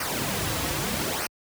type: noise with flanger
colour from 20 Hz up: pink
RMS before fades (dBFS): -28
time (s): 0-1.27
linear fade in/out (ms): 5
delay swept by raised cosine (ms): 0.27 to 5.07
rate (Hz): 0.8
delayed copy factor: -0.65
effects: high-pass 60 Hz 12 dB/octave